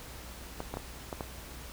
clicks, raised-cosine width 1 ms, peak -21 dBFS, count 5, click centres 0.604 / 0.74 / 0.771 / 1.128 / 1.208 s, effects added 60 Hz sine -48 dBFS peak until 1.72 s + pink hiss -47 dBFS RMS until 1.72 s

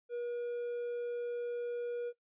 triangle tone, 480 Hz, B4, 49 cents flat, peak -33 dBFS, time 0.09-2.13 s, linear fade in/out 50 ms, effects noise-tail reverb RT60 0.1 s tail -18 dB re dry + resampled to 8000 Hz

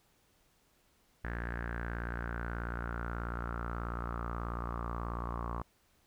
sawtooth tone with low-pass filter sweep, 58.4 Hz, A#1, 4 cents sharp, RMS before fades -38 dBFS, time 1.24-5.62 s, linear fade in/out 5 ms, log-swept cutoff 1700 to 1100 Hz, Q 7.5, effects pink hiss -70 dBFS RMS until 6.06 s

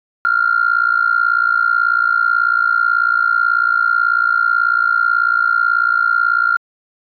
sine tone with amplitude modulation, 1396.9 Hz, F6, in tune, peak -7 dBFS, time 0.25-6.57 s, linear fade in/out 0 ms, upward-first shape sine, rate 58.2 Hz, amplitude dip 90%, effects tanh soft clip ceiling -4 dBFS

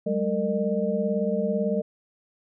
sine tone cluster, 191.7 / 209.7 / 456.6 / 608 Hz, G3 / G#3 / A#4 / D#5, -38 / +17 / -36 / -40 cents, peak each -28 dBFS, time 0.06-1.82 s, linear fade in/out 10 ms, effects none

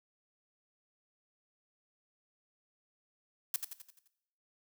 blue noise with echo, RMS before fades -31 dBFS, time 3.54-3.56 s, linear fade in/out 2 ms, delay 86 ms, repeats 6, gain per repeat -6 dB, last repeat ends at 4.076 s, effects noise-tail reverb RT60 0.8 s tail -17 dB re dry

